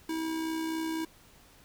square tone with amplitude modulation, 322.1 Hz, E4, 40 cents flat, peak -30 dBFS, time 0.09-1.05 s, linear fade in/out 5 ms, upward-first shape sine, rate 63.8 Hz, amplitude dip 35%, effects pink hiss -58 dBFS RMS until 1.64 s

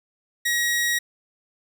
sawtooth tone, 1900 Hz, A#6, 33 cents sharp, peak -17 dBFS, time 0.45-0.99 s, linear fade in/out 10 ms, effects none

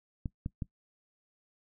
clicks, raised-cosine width 5 ms, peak -22 dBFS, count 3, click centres 0.258 / 0.461 / 0.622 s, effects noise-tail reverb RT60 0.1 s tail -20 dB re dry

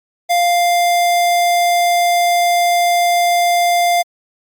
square tone, 698.5 Hz, F5, in tune, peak -12 dBFS, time 0.29-4.03 s, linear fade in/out 20 ms, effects Opus 48 kbps

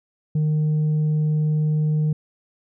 sine tone with tanh clipping, 153.2 Hz, D#3, 27 cents flat, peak -18 dBFS, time 0.35-2.13 s, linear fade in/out 5 ms, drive 2 dB, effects none

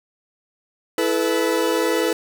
40% pulse chord, E suspended fourth, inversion none, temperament equal with one note detuned, 329.6 / 433.4 / 493.9 Hz, E4 / A4 / B4, 0 / -26 / 0 cents, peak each -22 / -22 / -21 dBFS, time 0.98-2.13 s, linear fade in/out 2 ms, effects none

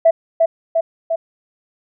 sine tone with echo, 659 Hz, E5, 1 cent flat, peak -6 dBFS, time 0.05-0.11 s, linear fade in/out 10 ms, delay 350 ms, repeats 3, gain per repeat -3 dB, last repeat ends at 1.16 s, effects tanh soft clip ceiling -2 dBFS

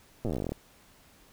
slowing click train, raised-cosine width 2 ms, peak -19 dBFS, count 18, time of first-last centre 0.25-0.52 s, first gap 8 ms, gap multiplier 1.08, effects pink hiss -59 dBFS RMS until 1.32 s

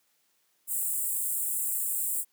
pink high-pass noise, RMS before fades -30 dBFS, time 0.67-2.25 s, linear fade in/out 50 ms, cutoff 7600 Hz, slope 96 dB/octave, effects white hiss -71 dBFS RMS until 2.32 s + high-pass 150 Hz 12 dB/octave

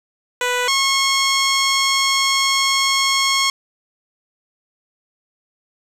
10% pulse tone pair in turn, 493.9 / 1087.8 Hz, B4 / C#6, 0 / -33 cents, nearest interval octave + major second, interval 1367 cents, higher second, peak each -9 / -6 dBFS, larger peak second, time 0.41-0.68 / 0.68-3.5 s, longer second, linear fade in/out 2 ms, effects low-pass 10000 Hz 12 dB/octave + 8-bit

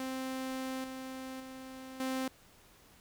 sawtooth tone with level steps, 261.6 Hz, C4, in tune, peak -32 / -37 / -41 / -29 dBFS, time 0-2.28 s, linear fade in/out 2 ms, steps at 0.84 / 1.4 / 2 s, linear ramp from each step 2 ms, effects pink hiss -61 dBFS RMS until 3 s

